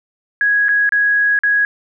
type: tone with dropouts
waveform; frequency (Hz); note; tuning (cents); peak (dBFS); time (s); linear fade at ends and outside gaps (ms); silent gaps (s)
sine; 1661.2; G#6; 0; -11; 0.41-1.65; 1; 0.684-0.69 / 0.892-0.922 / 1.39-1.435
effects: none